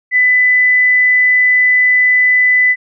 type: tone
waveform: sine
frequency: 1999 Hz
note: B6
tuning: 20 cents sharp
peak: -7 dBFS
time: 0.11-2.76 s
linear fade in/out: 50 ms
effects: none